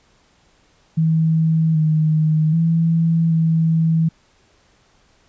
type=tone with pitch steps; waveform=sine; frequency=160.7 / 155.9 / 164.8 / 162.3 Hz; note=E3 / D#3 / E3 / E3; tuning=-44 / +4 / 0 / -27 cents; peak=-13 dBFS; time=0.97-4.09 s; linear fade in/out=10 ms; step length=780 ms; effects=pink hiss -57 dBFS RMS until 5.28 s + resampled to 16000 Hz